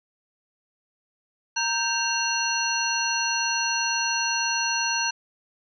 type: tone cluster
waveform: sine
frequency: 927 / 1567 / 2761 / 4297 / 5910 Hz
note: A#5 / G6 / F7 / C8 / F#8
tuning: -10 / -1 / -20 / +45 / -3 cents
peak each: -29 dBFS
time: 1.56-5.11 s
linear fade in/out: 10 ms
effects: none